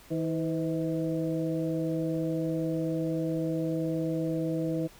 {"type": "harmonic tone with a mistuned harmonic", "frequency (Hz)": 160.5, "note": "E3", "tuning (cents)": -46, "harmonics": [1, 2, 3, 4], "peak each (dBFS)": [-32, -30, -34, -39], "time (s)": [0.1, 4.88], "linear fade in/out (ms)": 20, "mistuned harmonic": 3, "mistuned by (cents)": 73, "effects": ["pink hiss -54 dBFS RMS until 4.99 s"]}